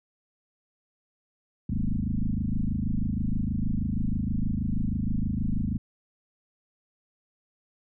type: tone with frequency modulation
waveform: sine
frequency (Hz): 103.83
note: G#2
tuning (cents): 0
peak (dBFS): -24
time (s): 1.69-5.78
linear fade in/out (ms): 5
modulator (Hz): 26.3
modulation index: 5.3
effects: none